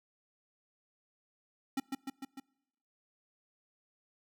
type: tone with echo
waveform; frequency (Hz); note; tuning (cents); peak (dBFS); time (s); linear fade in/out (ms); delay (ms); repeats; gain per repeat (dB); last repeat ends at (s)
square; 269; C4; +48; -31; 1.77-1.8; 5; 150; 4; -3; 2.4
effects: noise-tail reverb RT60 0.9 s tail -25 dB re dry